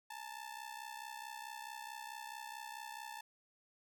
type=ring-modulated tone; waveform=sawtooth; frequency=880 Hz; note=A5; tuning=in tune; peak=-39 dBFS; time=0.1-3.21 s; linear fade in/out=5 ms; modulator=32.3 Hz; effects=none